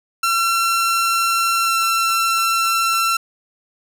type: tone with pitch glide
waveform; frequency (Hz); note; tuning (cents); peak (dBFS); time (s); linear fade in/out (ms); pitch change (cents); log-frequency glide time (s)
sawtooth; 1356 to 1348.2; E6 to E6; +49 to +39; -12; 0.23-3.17; 5; -10; 1.61-1.77
effects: none